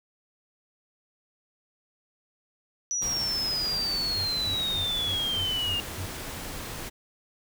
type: exponential sweep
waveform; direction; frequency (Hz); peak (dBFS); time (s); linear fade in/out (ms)
sine; down; 5920 to 2801; -26; 2.91-5.8; 0
type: noise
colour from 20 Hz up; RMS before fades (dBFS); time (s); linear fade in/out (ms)
pink; -37; 3.01-6.9; 20
type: tone bursts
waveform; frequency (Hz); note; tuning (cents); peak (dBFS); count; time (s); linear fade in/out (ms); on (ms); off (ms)
triangle; 93.4; F#2; +17; -31; 7; 4.16-6.064; 10; 92; 210
effects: none